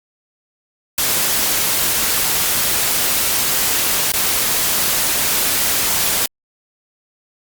white noise with dropouts, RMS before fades -17 dBFS, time 0.98-6.26 s, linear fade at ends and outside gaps 2 ms, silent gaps 4.12-4.137 s, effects Opus 48 kbps

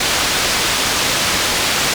white low-pass noise, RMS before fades -17 dBFS, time 0-1.94 s, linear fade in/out 5 ms, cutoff 5400 Hz, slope 12 dB/octave, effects none

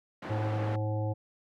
pink band-pass noise, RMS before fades -40 dBFS, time 0.22-0.76 s, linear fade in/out 5 ms, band 210 to 1700 Hz, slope 12 dB/octave
harmonic tone, 107 Hz, A2, 48 cents flat, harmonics 1 / 3 / 5 / 7 / 8, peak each -29 / -39 / -37 / -43 / -44 dBFS, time 0.29-1.14 s, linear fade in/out 20 ms
effects none

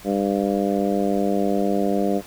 harmonic tone, 99.7 Hz, G2, 30 cents sharp, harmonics 2 / 3 / 4 / 5 / 6 / 7, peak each -23 / -25 / -26 / -27 / -28 / -28 dBFS, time 0.04-2.22 s, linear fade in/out 50 ms, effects pink hiss -43 dBFS RMS until 2.26 s

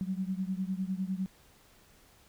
sine beating tone pair, 185 / 194.9 Hz, F#3 / G3, 0 / -10 cents, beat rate 9.9 Hz, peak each -33 / -35 dBFS, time 0.01-1.26 s, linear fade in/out 0 ms, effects pink hiss -61 dBFS RMS until 2.28 s

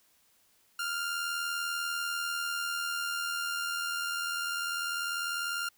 sawtooth tone with amplitude modulation, 1399 Hz, F6, 3 cents sharp, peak -26 dBFS, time 0.79-5.69 s, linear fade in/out 5 ms, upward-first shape sine, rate 80.2 Hz, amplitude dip 40%, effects white hiss -67 dBFS RMS until 5.77 s

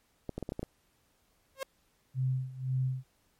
clicks, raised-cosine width 2 ms, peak -22 dBFS, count 7, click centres 0.293 / 0.38 / 0.427 / 0.491 / 0.521 / 0.594 / 0.63 s
sawtooth tone with exponential growth, 537 Hz, C5, 45 cents sharp, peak -26 dBFS, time 1.55-1.63 s, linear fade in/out 2 ms, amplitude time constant 17 ms
sine tone with tremolo, 130 Hz, C3, 11 cents flat, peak -26 dBFS, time 2.14-3.04 s, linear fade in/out 50 ms, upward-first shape sine, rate 1.9 Hz, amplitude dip 85%
effects pink hiss -71 dBFS RMS until 3.39 s + MP3 64 kbps

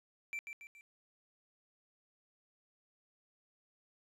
triangle tone with echo, 2343 Hz, D7, 5 cents flat, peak -36 dBFS, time 0.33-0.39 s, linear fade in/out 0 ms, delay 140 ms, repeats 3, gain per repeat -6 dB, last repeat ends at 0.81 s, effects resampled to 32000 Hz + 12-bit

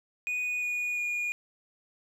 triangle tone with pitch steps, 2474 / 2455 / 2437 Hz, D#7 / D#7 / D#7, -10 / -24 / -37 cents, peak -27 dBFS, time 0.27-1.32 s, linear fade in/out 0 ms, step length 350 ms, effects none

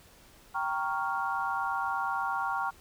sine chord, G half-diminished seventh, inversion none, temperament equal, 784 / 932.3 / 1108.7 / 1396.9 Hz, G5 / Bb5 / Db6 / F6, 0 / 0 / 0 / 0 cents, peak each -34 dBFS, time 0.54-2.71 s, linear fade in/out 20 ms, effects pink hiss -57 dBFS RMS until 2.8 s

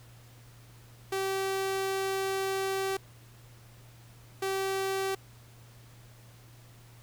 sawtooth tone pair in turn, 386.2 / 386.2 Hz, G4 / G4, -26 / -26 cents, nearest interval unison, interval 0 cents, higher neither, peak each -25 dBFS, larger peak neither, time 1.12-2.97 / 4.42-5.15 s, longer first, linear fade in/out 5 ms, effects added 118 Hz sine -52 dBFS peak until 7.02 s + pink hiss -58 dBFS RMS until 7.02 s

